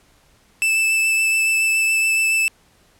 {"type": "tone with vibrato", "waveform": "45% pulse", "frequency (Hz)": 2637, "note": "E7", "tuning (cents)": 0, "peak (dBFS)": -15, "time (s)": [0.62, 2.48], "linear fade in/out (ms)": 0, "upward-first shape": "sine", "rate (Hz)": 7.1, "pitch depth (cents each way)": 10, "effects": ["pink hiss -56 dBFS RMS until 2.99 s", "low-pass 12000 Hz 12 dB/octave"]}